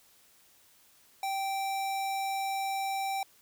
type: tone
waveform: square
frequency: 780 Hz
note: G5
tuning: 9 cents flat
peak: -31 dBFS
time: 1.23-3.23 s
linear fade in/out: 2 ms
effects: white hiss -62 dBFS RMS until 3.41 s